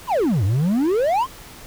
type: exponential two-way sweep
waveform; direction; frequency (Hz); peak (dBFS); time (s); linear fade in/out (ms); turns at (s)
triangle; down then up; 1108.7 to 91 to 1108.7; -14; 0.07-1.27; 50; 0.44
effects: pink hiss -41 dBFS RMS until 1.66 s